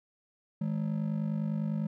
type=ring-modulated tone; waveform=triangle; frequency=185 Hz; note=F#3; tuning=in tune; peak=-24 dBFS; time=0.61-1.87 s; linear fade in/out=2 ms; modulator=25 Hz; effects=none